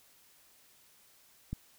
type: click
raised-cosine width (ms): 5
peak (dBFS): -23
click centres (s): 1.53
effects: white hiss -63 dBFS RMS until 1.78 s